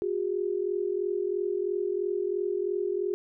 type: tone pair together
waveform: sine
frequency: 362.4 / 405.4 Hz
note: F#4 / G#4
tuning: -36 / -42 cents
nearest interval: major second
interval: 194 cents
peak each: -29 / -29 dBFS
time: 0.02-3.14 s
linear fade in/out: 0 ms
effects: none